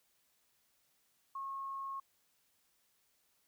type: tone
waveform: sine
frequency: 1088 Hz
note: C#6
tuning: 33 cents flat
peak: -39 dBFS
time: 1.35-2 s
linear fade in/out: 5 ms
effects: white hiss -75 dBFS RMS until 3.47 s